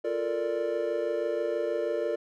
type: chord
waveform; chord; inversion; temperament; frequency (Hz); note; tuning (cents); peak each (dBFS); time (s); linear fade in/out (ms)
triangle; Bb major seventh; second; equal; 349.2 / 440 / 466.2 / 587.3; F4 / A4 / Bb4 / D5; 0 / 0 / 0 / 0; -32 / -32 / -30 / -29; 0.04-2.16; 10
effects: none